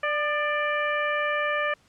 harmonic tone with a mistuned harmonic, 590 Hz, D5, 8 cents sharp, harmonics 1 / 2 / 3 / 4 / 5, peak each -28 / -29 / -28 / -32 / -39 dBFS, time 0.03-1.74 s, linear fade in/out 5 ms, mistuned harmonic 2, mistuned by +36 cents, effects pink hiss -61 dBFS RMS until 1.88 s + low-pass 8000 Hz 12 dB/octave

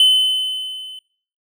triangle tone with level ramp, 3039 Hz, F#7, 46 cents sharp, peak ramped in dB -6 to -31 dBFS, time 0-0.99 s, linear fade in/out 2 ms, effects noise-tail reverb RT60 0.5 s tail -23 dB re dry

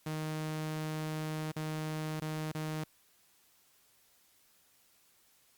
sawtooth tone with dropouts, 155.56 Hz, D#3, in tune, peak -31 dBFS, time 0.06-2.84 s, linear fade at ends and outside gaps 5 ms, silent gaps 1.518-1.562 / 2.2-2.217 / 2.519-2.548 s, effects white hiss -67 dBFS RMS until 5.57 s + Opus 48 kbps

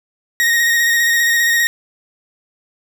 40% pulse tone with vibrato, 1872 Hz, A#6, 7 cents sharp, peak -11 dBFS, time 0.4-1.67 s, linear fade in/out 0 ms, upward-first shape square, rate 15 Hz, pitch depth 20 cents each way, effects none

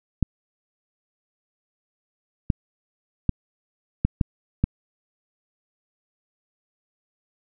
clicks, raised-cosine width 5 ms, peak -6 dBFS, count 6, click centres 0.227 / 2.502 / 3.293 / 4.05 / 4.212 / 4.64 s, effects none

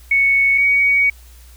sine tone pair in turn, 2217 / 2247 Hz, C#7 / C#7, 0 / +23 cents, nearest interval unison, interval 23 cents, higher second, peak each -11 dBFS, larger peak neither, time 0.11-0.58 / 0.58-1.1 s, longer second, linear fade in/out 5 ms, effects added 60 Hz sine -40 dBFS peak until 1.56 s + white hiss -49 dBFS RMS until 1.56 s

